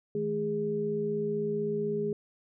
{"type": "tone cluster", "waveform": "sine", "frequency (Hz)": [158.7, 214.6, 411.9], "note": ["D#3", "A3", "G#4"], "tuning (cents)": [35, -43, -14], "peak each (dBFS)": [-37, -35, -29], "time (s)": [0.15, 2.13], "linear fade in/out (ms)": 2, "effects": []}